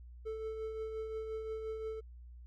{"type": "tone with tremolo", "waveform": "triangle", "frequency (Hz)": 440, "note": "A4", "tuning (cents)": 0, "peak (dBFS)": -34, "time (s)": [0.25, 2.01], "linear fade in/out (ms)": 20, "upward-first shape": "triangle", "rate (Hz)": 5.7, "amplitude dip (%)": 45, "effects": ["added 60 Hz sine -49 dBFS peak until 2.46 s"]}